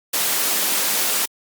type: high-pass noise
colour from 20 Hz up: white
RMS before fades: -20 dBFS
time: 0.13-1.26 s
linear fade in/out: 10 ms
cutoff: 190 Hz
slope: 24 dB/octave
effects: Opus 48 kbps